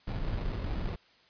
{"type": "noise with sample-and-hold", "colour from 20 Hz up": "brown", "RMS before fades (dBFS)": -33, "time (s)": [0.07, 0.96], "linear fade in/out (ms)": 10, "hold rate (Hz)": 1575, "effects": ["white hiss -62 dBFS RMS until 1.29 s", "resampled to 11025 Hz"]}